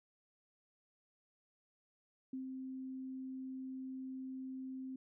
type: tone with ADSR envelope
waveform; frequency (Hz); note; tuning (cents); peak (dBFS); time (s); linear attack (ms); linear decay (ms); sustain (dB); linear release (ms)
sine; 261.6; C4; 0; -39; 2.33-4.96; 4; 120; -3; 4
effects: none